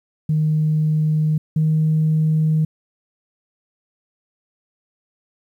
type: tone pair in turn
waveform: sine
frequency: 154.6 / 156.49 Hz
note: D#3 / D#3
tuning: -11 / +10 cents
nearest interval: unison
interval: 21 cents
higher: second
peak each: -14 / -13 dBFS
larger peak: second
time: 0.29-1.38 / 1.56-2.65 s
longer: neither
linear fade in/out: 5 ms
effects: tanh soft clip ceiling -10 dBFS + 9-bit